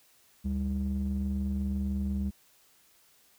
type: ring-modulated tone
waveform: triangle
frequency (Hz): 63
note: B1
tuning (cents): +35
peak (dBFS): -23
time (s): 0.44-2.31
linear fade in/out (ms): 20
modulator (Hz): 136
effects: white hiss -63 dBFS RMS until 3.38 s